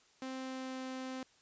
sawtooth tone with pitch glide, 261.6 to 259.9 Hz, C4 to C4, 0 to -11 cents, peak -36 dBFS, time 0.22-1.23 s, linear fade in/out 2 ms, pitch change -11 cents, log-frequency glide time 0.36-0.83 s, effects white hiss -67 dBFS RMS until 1.41 s + resampled to 16000 Hz

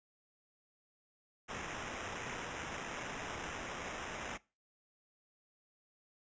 blue noise with sample-and-hold, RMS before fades -43 dBFS, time 1.48-4.38 s, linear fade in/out 20 ms, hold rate 4410 Hz, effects noise-tail reverb RT60 0.3 s tail -22 dB re dry + resampled to 16000 Hz

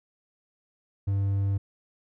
triangle tone, 98.8 Hz, G2, 14 cents sharp, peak -21 dBFS, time 1.07-1.58 s, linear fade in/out 10 ms, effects none

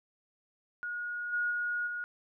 sine tone with level steps, 1443 Hz, F#6, 44 cents flat, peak -34 / -28 / -30 / -34 dBFS, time 0.83-2.04 s, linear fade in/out 0 ms, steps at 1.32 / 1.5 / 1.86 s, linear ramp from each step 20 ms, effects none

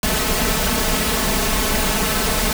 pink noise with comb filter, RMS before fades -19 dBFS, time 0.03-2.53 s, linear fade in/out 2 ms, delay 4.6 ms, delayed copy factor +0.95, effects none

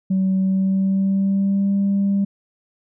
sine tone with pitch glide, 189.8 to 198.32 Hz, F#3 to G3, +44 to +20 cents, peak -14 dBFS, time 0.1-2.25 s, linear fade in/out 10 ms, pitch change +76 cents, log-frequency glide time 0.38-1.73 s, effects tanh soft clip ceiling -13 dBFS

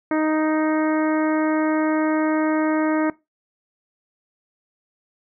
harmonic tone, 311.1 Hz, D#4, in tune, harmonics 1 / 2 / 3 / 4 / 5 / 6 / 7, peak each -19 / -25 / -29 / -31 / -33 / -35 / -36 dBFS, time 0.11-3.1 s, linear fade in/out 2 ms, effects noise-tail reverb RT60 0.2 s tail -19 dB re dry

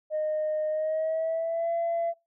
sine tone with pitch glide, 616 to 675.6 Hz, D#5 to E5, -17 to +42 cents, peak -24 dBFS, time 0.1-2.14 s, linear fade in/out 50 ms, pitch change +159 cents, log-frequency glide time 0.69-1.72 s, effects noise-tail reverb RT60 0.2 s tail -19 dB re dry + tanh soft clip ceiling -22 dBFS

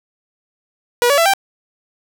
sawtooth tone with pitch steps, 483.3 / 568.1 / 667.9 / 785.1 Hz, B4 / C#5 / E5 / G5, -38 / +42 / +23 / +2 cents, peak -7 dBFS, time 1.02-1.336 s, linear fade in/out 0 ms, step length 79 ms, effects none

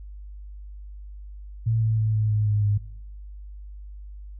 sine tone with pitch steps, 112.4 / 110.79 / 109.2 / 107.63 / 106.09 / 104.57 / 103.07 Hz, A2 / A2 / A2 / A2 / G#2 / G#2 / G#2, +37 / +12 / -13 / -38 / +37 / +12 / -13 cents, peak -19 dBFS, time 1.66-2.78 s, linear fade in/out 10 ms, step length 160 ms, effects noise-tail reverb RT60 0.9 s tail -25 dB re dry + added 50 Hz sine -37 dBFS peak until 4.39 s

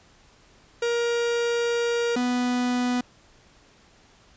45% pulse tone pair in turn, 471.7 / 247.1 Hz, A#4 / B3, +20 / +1 cents, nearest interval major seventh, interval 1119 cents, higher first, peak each -22 dBFS, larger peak neither, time 0.82-2.16 / 2.16-3.01 s, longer first, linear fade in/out 5 ms, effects pink hiss -56 dBFS RMS until 4.36 s + resampled to 16000 Hz

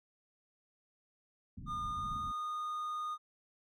pink low-pass noise, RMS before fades -46 dBFS, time 1.57-2.32 s, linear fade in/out 5 ms, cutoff 260 Hz, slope 48 dB/octave
triangle tone with pitch glide, 1216 to 1228.7 Hz, D#6 to D#6, -40 to -22 cents, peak -34 dBFS, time 1.66-3.18 s, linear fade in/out 50 ms, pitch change +18 cents, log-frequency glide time 1.84-2.18 s
effects none

